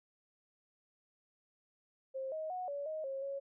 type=tone with pitch steps; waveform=sine; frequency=531 / 629 / 733 / 569 / 626 / 540 / 553 Hz; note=C5 / D#5 / F#5 / C#5 / D#5 / C#5 / C#5; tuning=+25 / +19 / -16 / +45 / +10 / -45 / -4 cents; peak=-37 dBFS; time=2.14-3.4 s; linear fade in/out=20 ms; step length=180 ms; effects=none